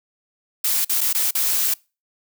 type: noise with dropouts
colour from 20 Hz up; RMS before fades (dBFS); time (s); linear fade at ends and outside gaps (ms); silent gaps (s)
blue; -20; 0.64-1.74; 5; 0.848-0.894 / 1.008-1.012 / 1.129-1.147 / 1.309-1.35
effects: noise-tail reverb RT60 0.3 s tail -25 dB re dry